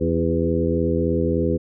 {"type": "harmonic tone with a mistuned harmonic", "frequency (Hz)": 83.3, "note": "E2", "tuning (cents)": 19, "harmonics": [1, 2, 3, 4, 5, 6], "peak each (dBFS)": [-25, -25, -25, -25, -25, -25], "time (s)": [0, 1.58], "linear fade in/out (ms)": 20, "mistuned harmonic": 5, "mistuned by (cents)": -31, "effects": []}